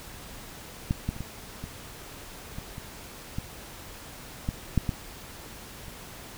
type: clicks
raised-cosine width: 5 ms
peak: -12 / -15 / -28 / -22 / -23 / -24 / -26 / -18 / -15 / -9 / -14 / -29 dBFS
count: 12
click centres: 0.909 / 1.09 / 1.164 / 1.206 / 1.64 / 2.585 / 2.781 / 3.385 / 4.489 / 4.777 / 4.892 / 5.882 s
effects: pink hiss -44 dBFS RMS until 6.37 s